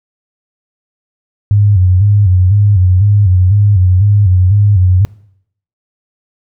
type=tone with vibrato; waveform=sine; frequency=97 Hz; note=G2; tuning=18 cents flat; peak=-5 dBFS; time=1.51-5.05 s; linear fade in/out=0 ms; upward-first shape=square; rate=2 Hz; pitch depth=100 cents each way; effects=noise-tail reverb RT60 0.7 s tail -23 dB re dry